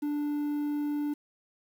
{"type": "tone with quantisation", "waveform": "triangle", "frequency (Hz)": 293.7, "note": "D4", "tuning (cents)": 0, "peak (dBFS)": -26, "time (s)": [0.02, 1.14], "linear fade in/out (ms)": 10, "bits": 9, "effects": []}